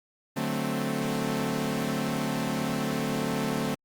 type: chord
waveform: sawtooth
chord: D dominant seventh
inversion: none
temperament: equal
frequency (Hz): 146.83 / 185 / 220 / 261.6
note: D3 / F#3 / A3 / C4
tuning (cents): 0 / 0 / 0 / 0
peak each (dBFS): -30 / -31 / -27 / -28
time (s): 0.36-3.75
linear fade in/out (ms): 10
effects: Opus 32 kbps